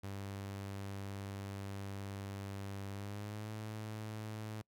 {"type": "tone with pitch glide", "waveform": "sawtooth", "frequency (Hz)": [98.9, 107.85], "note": ["G2", "A2"], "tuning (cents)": [16, -34], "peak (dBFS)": -38, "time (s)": [0.03, 4.62], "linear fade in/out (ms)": 10, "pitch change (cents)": 150, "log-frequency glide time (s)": [2.92, 3.51], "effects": ["noise-tail reverb RT60 0.1 s tail -26 dB re dry"]}